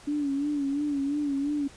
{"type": "tone with vibrato", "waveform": "sine", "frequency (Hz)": 285.5, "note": "D4", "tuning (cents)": -49, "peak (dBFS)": -25, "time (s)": [0.07, 1.68], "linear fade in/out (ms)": 10, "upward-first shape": "sine", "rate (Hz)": 2.9, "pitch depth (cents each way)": 68, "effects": ["pink hiss -51 dBFS RMS until 1.76 s", "resampled to 22050 Hz"]}